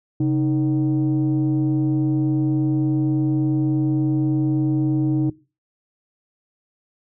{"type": "tone pair together", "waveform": "sine", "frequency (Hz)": [134.56, 311.1], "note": ["C3", "D#4"], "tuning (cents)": [49, 0], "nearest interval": "octave + minor third", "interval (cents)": 1451, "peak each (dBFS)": -18, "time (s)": [0.2, 5.3], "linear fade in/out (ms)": 5, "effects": ["noise-tail reverb RT60 0.3 s tail -20 dB re dry", "tanh soft clip ceiling -13 dBFS"]}